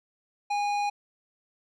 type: tone with tanh clipping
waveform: triangle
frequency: 820 Hz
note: G#5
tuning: 22 cents flat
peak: -27 dBFS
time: 0.5-0.9 s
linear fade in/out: 10 ms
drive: 18 dB
effects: none